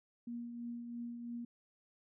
sine tone with tremolo, 237.2 Hz, A#3, 30 cents sharp, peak -39 dBFS, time 0.27-1.45 s, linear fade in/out 5 ms, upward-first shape triangle, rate 3 Hz, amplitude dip 45%, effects none

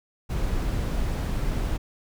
brown noise, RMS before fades -26 dBFS, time 0.29-1.78 s, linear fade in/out 20 ms, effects none

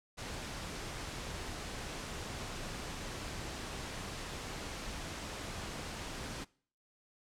pink noise, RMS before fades -42 dBFS, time 0.17-6.45 s, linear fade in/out 20 ms, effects noise-tail reverb RT60 0.5 s tail -23 dB re dry + low-pass 8000 Hz 12 dB/octave

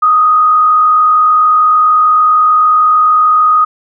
sine tone with frequency modulation, 1244.5 Hz, D#6, in tune, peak -5 dBFS, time 0.02-3.65 s, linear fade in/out 10 ms, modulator 46.7 Hz, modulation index 0.43, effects none

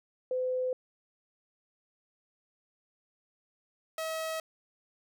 sine / sawtooth tone pair in turn, 509 / 641.3 Hz, C5 / E5, -48 / -48 cents, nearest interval major third, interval 400 cents, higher second, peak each -28 / -29 dBFS, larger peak first, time 0.31-0.73 / 3.98-4.4 s, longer neither, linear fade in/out 2 ms, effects none

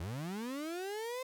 35% pulse linear sweep, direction up, 75.1 to 523.3 Hz, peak -36 dBFS, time 0-1.23 s, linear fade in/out 5 ms, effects none

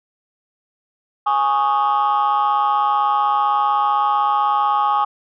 sine chord, Ab suspended fourth, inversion none, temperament equal, 830.6 / 1108.7 / 1244.5 Hz, Ab5 / Db6 / Eb6, 0 / 0 / 0 cents, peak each -16 / -18 / -19 dBFS, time 1.26-5.05 s, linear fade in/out 10 ms, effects tanh soft clip ceiling -10 dBFS

